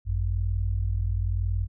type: tone pair together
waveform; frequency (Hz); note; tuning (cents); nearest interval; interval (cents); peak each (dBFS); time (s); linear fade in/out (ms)
sine; 52.36 / 93.3; G#1 / F#2; +15 / +15; minor seventh; 1000; -26; 0.05-1.68; 50
effects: none